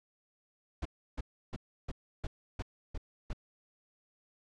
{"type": "noise bursts", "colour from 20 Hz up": "brown", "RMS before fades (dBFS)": -36, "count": 8, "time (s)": [0.82, 3.332], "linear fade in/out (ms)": 5, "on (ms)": 34, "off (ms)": 320, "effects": ["low-pass 6000 Hz 12 dB/octave"]}